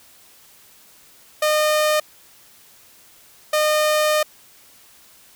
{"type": "tone pair in turn", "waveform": "sawtooth", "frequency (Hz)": [610, 610], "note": ["D#5", "D#5"], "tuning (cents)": [-34, -34], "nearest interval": "unison", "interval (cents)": 0, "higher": "neither", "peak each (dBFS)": [-12, -12], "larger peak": "neither", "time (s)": [[1.42, 2], [3.53, 4.23]], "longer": "second", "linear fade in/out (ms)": 5, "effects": ["white hiss -50 dBFS RMS until 5.35 s"]}